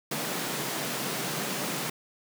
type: high-pass noise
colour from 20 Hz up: pink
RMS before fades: -32 dBFS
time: 0.11-1.9 s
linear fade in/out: 5 ms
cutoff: 130 Hz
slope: 96 dB/octave
effects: none